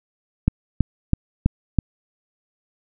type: click train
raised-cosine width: 5 ms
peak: -3 dBFS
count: 5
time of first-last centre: 0.48-1.787 s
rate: 3.06 Hz
effects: none